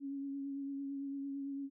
sine tone with vibrato, 277.2 Hz, C#4, in tune, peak -38 dBFS, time 0-1.7 s, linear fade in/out 50 ms, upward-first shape triangle, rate 8.9 Hz, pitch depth 25 cents each way, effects none

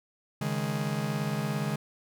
45% pulse chord, C# suspended second, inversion none, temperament just, 138.59 / 155.92 / 207.9 Hz, C#3 / D#3 / G#3, 0 / +4 / +2 cents, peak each -33 dBFS, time 0.41-1.76 s, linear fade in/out 5 ms, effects none

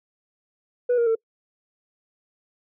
sine tone with pitch steps, 490 / 469.8 / 450.4 Hz, B4 / A#4 / A4, -14 / +13 / +40 cents, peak -15 dBFS, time 0.89-1.154 s, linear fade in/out 10 ms, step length 88 ms, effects noise-tail reverb RT60 0.1 s tail -26 dB re dry + tanh soft clip ceiling -16 dBFS

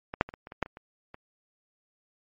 clicks, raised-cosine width 0.5 ms, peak -19 / -6 / -25 / -26 / -27 / -26 / -11 / -29 / -28 / -28 dBFS, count 10, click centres 0.139 / 0.211 / 0.29 / 0.339 / 0.471 / 0.521 / 0.627 / 0.661 / 0.771 / 1.144 s, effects MP3 32 kbps

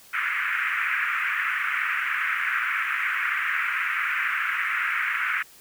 pink band-pass noise, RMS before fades -26 dBFS, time 0.13-5.43 s, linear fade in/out 10 ms, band 1300 to 2400 Hz, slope 48 dB/octave, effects white hiss -51 dBFS RMS until 5.6 s

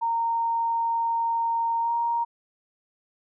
sine tone with pitch glide, 923 to 935.3 Hz, A#5 to A#5, -17 to +6 cents, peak -22 dBFS, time 0.01-2.25 s, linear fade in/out 20 ms, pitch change +23 cents, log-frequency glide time 1.8-1.92 s, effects none

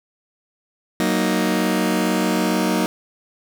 sawtooth chord, D# minor, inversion first, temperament just, 186.68 / 233.3 / 311.1 Hz, F#3 / A#3 / D#4, +16 / +2 / 0 cents, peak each -18 dBFS, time 1-2.86 s, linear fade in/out 0 ms, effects none

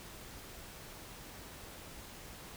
silence, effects pink hiss -50 dBFS RMS until 2.56 s

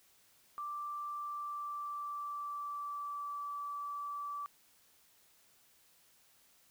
sine tone with pitch glide, 1174.7 to 1157.2 Hz, D6 to D6, 0 to -26 cents, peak -38 dBFS, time 0.58-4.46 s, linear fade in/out 0 ms, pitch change -26 cents, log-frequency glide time 1.16-3.41 s, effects white hiss -67 dBFS RMS until 6.7 s

